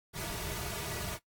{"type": "noise with comb filter", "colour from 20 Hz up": "pink", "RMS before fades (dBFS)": -38, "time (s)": [0.13, 1.19], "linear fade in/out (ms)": 50, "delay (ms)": 3.8, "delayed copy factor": -0.85, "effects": ["noise-tail reverb RT60 0.1 s tail -17 dB re dry", "AAC 64 kbps"]}